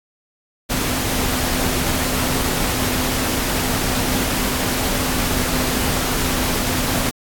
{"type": "tone in noise", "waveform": "sine", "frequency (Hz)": 255.1, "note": "C4", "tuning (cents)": -44, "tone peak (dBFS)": -27, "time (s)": [0.69, 7.11], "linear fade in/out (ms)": 20, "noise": "pink", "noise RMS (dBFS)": -21, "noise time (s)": [0.69, 7.11], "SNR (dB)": -9, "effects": ["AAC 64 kbps"]}